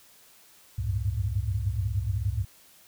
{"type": "tone cluster", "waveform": "sine", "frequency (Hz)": [67.6, 93.3, 100, 110], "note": ["C#2", "F#2", "G2", "A2"], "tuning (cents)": [-43, 15, 35, 0], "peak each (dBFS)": -31, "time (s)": [0.78, 2.45], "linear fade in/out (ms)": 10, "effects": ["white hiss -56 dBFS RMS until 2.87 s"]}